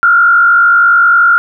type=tone with frequency modulation; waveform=sine; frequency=1396.9 Hz; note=F6; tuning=in tune; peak=-4 dBFS; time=0.03-1.38 s; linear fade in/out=0 ms; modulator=50.5 Hz; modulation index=0.83; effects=none